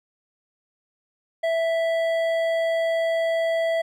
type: tone with hard clipping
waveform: sine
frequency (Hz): 659.3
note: E5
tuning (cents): 0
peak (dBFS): -22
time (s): 1.43-3.82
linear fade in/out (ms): 10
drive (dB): 9
effects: none